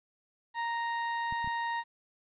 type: tone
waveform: 30% pulse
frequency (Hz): 932.3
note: A#5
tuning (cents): 0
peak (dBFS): -28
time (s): 0.54-1.84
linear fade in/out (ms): 50
type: clicks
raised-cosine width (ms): 5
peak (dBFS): -31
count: 3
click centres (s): 1.325 / 1.445 / 1.475
effects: resampled to 8000 Hz + 11-bit